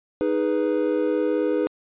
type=chord; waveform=triangle; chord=G# minor; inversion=second; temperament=equal; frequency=311.1 / 415.3 / 493.9 Hz; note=D#4 / G#4 / B4; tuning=0 / 0 / 0 cents; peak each=-22 / -23 / -22 dBFS; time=0.21-1.67 s; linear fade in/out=0 ms; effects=resampled to 8000 Hz